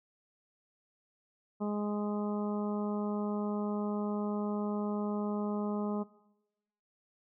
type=harmonic tone; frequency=207.7 Hz; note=G#3; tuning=in tune; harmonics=1 / 2 / 3 / 4 / 5 / 6; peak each=-32 / -38 / -42 / -44 / -46 / -48 dBFS; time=1.6-6.04 s; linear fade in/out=20 ms; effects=noise-tail reverb RT60 1.0 s tail -21 dB re dry